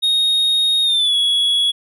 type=tone with pitch glide; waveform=triangle; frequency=3729 to 3361 Hz; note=A#7 to G#7; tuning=0 to +20 cents; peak=-12 dBFS; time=0.02-1.72 s; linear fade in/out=20 ms; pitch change=-180 cents; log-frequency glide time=0.83-1.15 s; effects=none